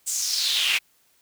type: noise with high-pass filter sweep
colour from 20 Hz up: brown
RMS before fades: -24 dBFS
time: 0.06-0.79 s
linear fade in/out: 20 ms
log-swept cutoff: 7800 to 2400 Hz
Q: 4.6
effects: white hiss -63 dBFS RMS until 1.21 s